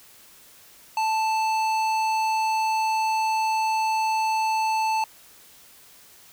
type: tone with tanh clipping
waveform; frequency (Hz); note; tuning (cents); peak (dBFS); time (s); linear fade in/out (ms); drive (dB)
sine; 880; A5; 0; -23; 0.97-5.04; 2; 16
effects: white hiss -51 dBFS RMS until 6.32 s